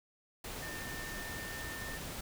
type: tone in noise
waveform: sine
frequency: 1800 Hz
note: A6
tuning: 39 cents sharp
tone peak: -44 dBFS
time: 0.62-1.98 s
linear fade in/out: 5 ms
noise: pink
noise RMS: -43 dBFS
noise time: 0.44-2.21 s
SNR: -4 dB
effects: none